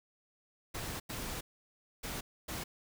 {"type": "noise bursts at uneven times", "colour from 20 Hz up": "pink", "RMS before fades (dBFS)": -40, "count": 4, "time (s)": [[0.74, 1], [1.09, 1.41], [2.03, 2.21], [2.48, 2.64]], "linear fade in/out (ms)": 10, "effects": []}